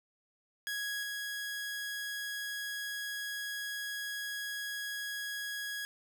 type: tone pair in turn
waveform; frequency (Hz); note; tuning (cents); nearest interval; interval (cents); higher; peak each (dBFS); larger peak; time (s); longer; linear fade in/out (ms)
sawtooth; 1661.2 / 1661.2; G#6 / G#6; 0 / 0; unison; 0; neither; -31 / -33; first; 0.67-1.03 / 1.03-5.85; second; 0
effects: none